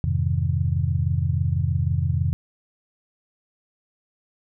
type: chord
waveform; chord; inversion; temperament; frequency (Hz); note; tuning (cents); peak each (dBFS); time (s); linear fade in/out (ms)
sine; F minor seventh; none; just; 87.31 / 104.77 / 130.96 / 157.15; F2 / Ab2 / C3 / Eb3; 0 / +16 / +2 / +18; -23 / -27 / -24 / -28; 0.04-2.33; 0
effects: none